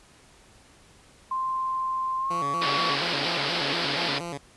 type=tone with pitch glide; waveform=sine; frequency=1046.5 to 1128.1 Hz; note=C6 to C#6; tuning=0 to +30 cents; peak=-25 dBFS; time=1.31-2.95 s; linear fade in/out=5 ms; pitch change=+130 cents; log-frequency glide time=2.19-2.44 s
type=tone with vibrato; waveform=10% pulse; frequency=155.56 Hz; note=D#3; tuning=in tune; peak=-24 dBFS; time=2.3-4.38 s; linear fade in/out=10 ms; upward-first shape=square; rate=4.2 Hz; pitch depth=170 cents each way
type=band-pass noise; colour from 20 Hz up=white; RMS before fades=-28 dBFS; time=2.61-4.19 s; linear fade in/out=10 ms; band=210 to 5100 Hz; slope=96 dB/octave
effects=pink hiss -55 dBFS RMS until 4.56 s + resampled to 24000 Hz